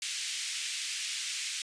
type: band-pass noise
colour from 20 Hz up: pink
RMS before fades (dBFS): -36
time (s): 0.02-1.62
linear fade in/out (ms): 2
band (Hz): 2300 to 9200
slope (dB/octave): 24
effects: resampled to 22050 Hz